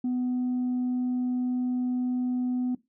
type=tone; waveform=sine; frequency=249.9 Hz; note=B3; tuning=21 cents sharp; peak=-23 dBFS; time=0.04-2.75 s; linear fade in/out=5 ms; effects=noise-tail reverb RT60 0.2 s tail -19 dB re dry + tanh soft clip ceiling -23 dBFS